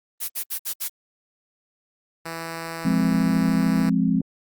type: noise bursts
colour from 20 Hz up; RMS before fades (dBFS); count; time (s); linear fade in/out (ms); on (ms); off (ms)
blue; -27; 5; 0.2-0.888; 20; 88; 62
type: tone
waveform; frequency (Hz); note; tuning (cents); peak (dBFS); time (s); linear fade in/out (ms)
5% pulse; 164.81; E3; 0; -19; 2.25-3.9; 10
type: chord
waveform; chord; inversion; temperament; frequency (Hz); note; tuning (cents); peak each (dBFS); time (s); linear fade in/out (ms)
sine; F minor; none; equal; 174.61 / 207.7 / 261.6; F3 / Ab3 / C4; 0 / 0 / 0; -22; 2.85-4.21; 5
effects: Opus 32 kbps